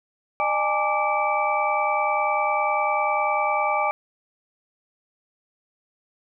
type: tone cluster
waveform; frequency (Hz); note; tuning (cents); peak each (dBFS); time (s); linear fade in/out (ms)
sine; 606 / 821 / 891 / 1174 / 2314; D#5 / G#5 / A5 / D6 / D7; -46 / -20 / +22 / -1 / -26; -27 / -24 / -30 / -25 / -28; 0.4-3.91; 0
effects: none